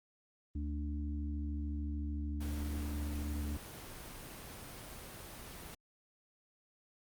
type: harmonic tone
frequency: 73.42 Hz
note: D2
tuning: in tune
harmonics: 1 / 3 / 4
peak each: -36 / -46 / -44 dBFS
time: 0.55-3.57 s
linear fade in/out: 5 ms
type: noise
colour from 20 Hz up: pink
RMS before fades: -48 dBFS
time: 2.4-5.75 s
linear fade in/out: 10 ms
effects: Opus 24 kbps